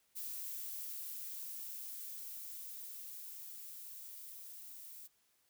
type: noise with level ramp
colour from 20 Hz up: violet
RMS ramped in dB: -43 to -52 dBFS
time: 0.15-5.08 s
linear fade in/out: 20 ms
effects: white hiss -75 dBFS RMS until 5.49 s